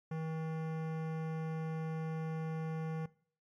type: tone with hard clipping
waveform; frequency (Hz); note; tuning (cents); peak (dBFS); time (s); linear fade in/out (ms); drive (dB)
sine; 159.8; D#3; +47; -38; 0.11-3.06; 5; 18
effects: noise-tail reverb RT60 0.5 s tail -20 dB re dry + MP3 96 kbps